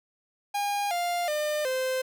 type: tone with pitch steps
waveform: 45% pulse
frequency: 813 / 699.6 / 602.1 / 518.1 Hz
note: G#5 / F5 / D5 / C5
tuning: -37 / +3 / +43 / -17 cents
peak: -26 dBFS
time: 0.54-2.02 s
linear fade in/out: 10 ms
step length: 370 ms
effects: none